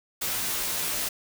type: noise with comb filter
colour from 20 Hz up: white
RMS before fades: -29 dBFS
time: 0.21-1.09 s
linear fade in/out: 10 ms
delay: 14 ms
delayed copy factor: -0.6
effects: none